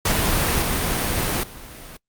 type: noise with level steps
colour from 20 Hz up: pink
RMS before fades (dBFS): -20 / -22 / -39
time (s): 0.05-1.97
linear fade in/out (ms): 5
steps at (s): 0.62 / 1.43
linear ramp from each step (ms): 5
effects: noise-tail reverb RT60 0.1 s tail -24 dB re dry + Opus 48 kbps